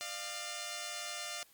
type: tone pair together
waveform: 5% pulse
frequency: 599.9 / 698.5 Hz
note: D5 / F5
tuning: +37 / 0 cents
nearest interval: minor third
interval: 263 cents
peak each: -32 / -30 dBFS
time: 0.01-1.43 s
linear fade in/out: 0 ms
effects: white hiss -64 dBFS RMS until 1.53 s + Opus 48 kbps